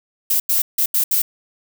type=noise bursts at uneven times; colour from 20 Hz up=violet; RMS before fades=-17 dBFS; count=5; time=0.3-0.4 / 0.49-0.62 / 0.78-0.86 / 0.94-1.04 / 1.11-1.22 s; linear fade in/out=5 ms; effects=none